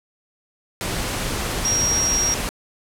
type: tone in noise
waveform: sine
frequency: 5640 Hz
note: F8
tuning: 16 cents sharp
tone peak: -18 dBFS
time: 1.65-2.34 s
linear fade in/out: 0 ms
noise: pink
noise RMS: -25 dBFS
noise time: 0.81-2.49 s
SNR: +4 dB
effects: low-pass 12000 Hz 12 dB/octave